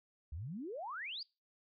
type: exponential sweep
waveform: sine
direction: up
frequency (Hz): 67.3 to 4978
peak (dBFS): -40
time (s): 0.32-1.23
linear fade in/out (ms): 5
effects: noise-tail reverb RT60 0.3 s tail -26 dB re dry + MP3 64 kbps